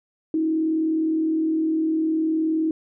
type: tone with frequency modulation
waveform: sine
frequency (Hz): 318.7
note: D#4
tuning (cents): +42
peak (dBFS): -19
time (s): 0.34-2.71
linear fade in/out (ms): 2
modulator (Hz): 39.6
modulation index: 0.35
effects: none